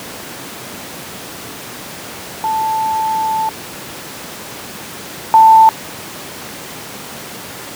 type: tone pair in turn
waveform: sine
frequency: 880 / 887.7 Hz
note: A5 / A5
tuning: 0 / +15 cents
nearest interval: unison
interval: 15 cents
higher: second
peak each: -14 / -3 dBFS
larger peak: second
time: 2.44-3.49 / 5.34-5.69 s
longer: first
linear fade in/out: 0 ms
effects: pink hiss -29 dBFS RMS until 7.75 s + high-pass 150 Hz 12 dB/octave